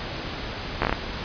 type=slowing click train; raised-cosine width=0.5 ms; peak=-6 dBFS; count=6; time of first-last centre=0.82-0.927 s; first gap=13 ms; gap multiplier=1.25; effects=pink hiss -32 dBFS RMS until 1.24 s + resampled to 11025 Hz